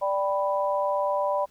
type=chord; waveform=sine; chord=G major; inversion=second; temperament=equal; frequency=587.3 / 784 / 987.8 Hz; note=D5 / G5 / B5; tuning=0 / 0 / 0 cents; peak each=-25 / -31 / -27 dBFS; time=0.01-1.46 s; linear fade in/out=20 ms; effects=pink hiss -61 dBFS RMS until 1.5 s